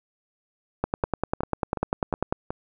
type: two click trains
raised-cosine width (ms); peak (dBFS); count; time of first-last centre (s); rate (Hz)
1; -9 / -15; 16 / 5; 0.84-2.325 / 1.04-2.505; 10.1 / 2.73
effects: none